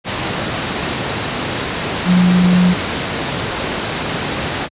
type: tone in noise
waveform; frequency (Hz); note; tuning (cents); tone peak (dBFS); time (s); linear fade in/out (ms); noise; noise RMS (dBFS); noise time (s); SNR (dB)
sine; 180; F#3; -47; -8; 2.05-2.75; 50; pink; -19; 0.04-4.69; +8
effects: high-pass 100 Hz 12 dB/octave + resampled to 8000 Hz